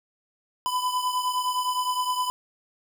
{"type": "beating tone pair", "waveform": "square", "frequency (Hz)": [1000, 1009.7], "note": ["B5", "B5"], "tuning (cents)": [21, 38], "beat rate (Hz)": 9.7, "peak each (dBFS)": [-26, -31], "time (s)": [0.66, 2.3], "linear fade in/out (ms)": 0, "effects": []}